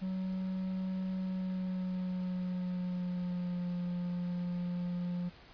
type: tone with pitch glide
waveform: triangle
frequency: 187.2 to 176.69 Hz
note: F#3 to F3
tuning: +20 to +20 cents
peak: -31 dBFS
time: 0.01-5.3 s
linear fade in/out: 20 ms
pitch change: -100 cents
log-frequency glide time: 1.13-3.76 s
effects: pink hiss -56 dBFS RMS until 5.53 s + resampled to 11025 Hz